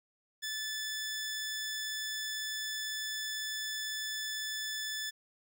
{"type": "tone", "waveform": "15% pulse", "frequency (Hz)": 1742, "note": "A6", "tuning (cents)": -18, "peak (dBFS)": -29, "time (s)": [0.42, 5.11], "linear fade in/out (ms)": 20, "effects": []}